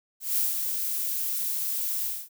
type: noise with ADSR envelope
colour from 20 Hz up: violet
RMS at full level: -24 dBFS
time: 0.2-2.29 s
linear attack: 180 ms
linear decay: 150 ms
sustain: -5 dB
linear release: 230 ms
effects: none